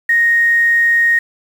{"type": "tone with quantisation", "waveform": "sine", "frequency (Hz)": 1864.7, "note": "A#6", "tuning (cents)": 0, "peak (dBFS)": -9, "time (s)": [0.09, 1.19], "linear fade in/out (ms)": 5, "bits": 6, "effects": []}